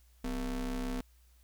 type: ring-modulated tone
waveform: square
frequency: 110 Hz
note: A2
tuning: in tune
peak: -31 dBFS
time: 0.24-1.01 s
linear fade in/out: 5 ms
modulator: 143 Hz
effects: added 60 Hz sine -60 dBFS peak until 1.43 s + white hiss -70 dBFS RMS until 1.43 s